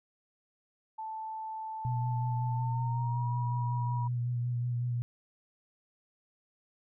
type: tone with pitch glide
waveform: sine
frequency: 879 to 964.1 Hz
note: A5 to B5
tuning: -2 to -42 cents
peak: -36 dBFS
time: 0.98-4.08 s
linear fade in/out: 10 ms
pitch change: +160 cents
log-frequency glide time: 2.46-3.3 s
type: tone with vibrato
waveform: sine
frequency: 121.4 Hz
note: B2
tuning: 29 cents flat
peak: -29 dBFS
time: 1.85-5.02 s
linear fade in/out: 0 ms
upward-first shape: sine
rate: 5.4 Hz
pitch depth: 23 cents each way
effects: none